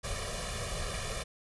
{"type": "noise with comb filter", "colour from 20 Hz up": "pink", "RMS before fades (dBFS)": -36, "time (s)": [0.03, 1.24], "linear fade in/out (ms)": 20, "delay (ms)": 1.7, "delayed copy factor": 1, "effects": ["resampled to 24000 Hz"]}